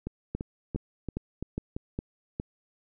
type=two click trains; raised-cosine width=3 ms; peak=-20 / -18 dBFS; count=6 / 6; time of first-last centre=0.07-1.765 / 0.35-2.399 s; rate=2.95 / 2.44 Hz; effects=none